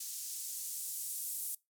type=noise with band-pass filter sweep; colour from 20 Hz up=violet; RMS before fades=-41 dBFS; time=0-1.55 s; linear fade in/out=5 ms; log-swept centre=5900 to 9600 Hz; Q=1.1; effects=noise-tail reverb RT60 0.2 s tail -22 dB re dry